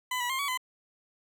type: tone with pitch steps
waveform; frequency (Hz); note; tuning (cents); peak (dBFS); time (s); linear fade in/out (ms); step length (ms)
20% pulse; 1005 / 973 / 1059 / 1130 / 1016; B5 / B5 / C6 / C#6 / B5; +30 / -26 / +21 / +33 / +49; -24; 0.11-0.575; 5; 93
effects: none